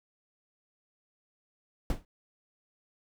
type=noise with exponential decay; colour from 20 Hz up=brown; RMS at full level=-25 dBFS; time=1.9-2.05 s; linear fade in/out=1 ms; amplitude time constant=31 ms; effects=none